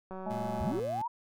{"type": "click train", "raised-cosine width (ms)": 1, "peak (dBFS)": -29, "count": 130, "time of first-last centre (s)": [0.11, 0.796], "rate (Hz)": 188}
{"type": "harmonic tone", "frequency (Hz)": 210.7, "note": "G#3", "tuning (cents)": 25, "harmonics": [1, 3, 4], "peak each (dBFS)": [-38, -38, -38], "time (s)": [0.26, 0.72], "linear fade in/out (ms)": 5}
{"type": "tone", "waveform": "25% pulse", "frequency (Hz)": 116.54, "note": "A#2", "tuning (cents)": 0, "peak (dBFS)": -36, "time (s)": [0.3, 1.02], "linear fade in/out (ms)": 5}
{"type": "linear sweep", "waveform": "sine", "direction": "up", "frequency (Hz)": [38.89, 990], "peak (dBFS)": -31, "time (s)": [0.6, 1.08], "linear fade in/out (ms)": 10}
{"effects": []}